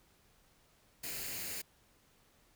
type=noise with comb filter; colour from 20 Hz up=white; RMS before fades=-41 dBFS; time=1.03-1.62 s; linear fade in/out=10 ms; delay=0.43 ms; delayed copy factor=+0.55; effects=pink hiss -68 dBFS RMS until 2.55 s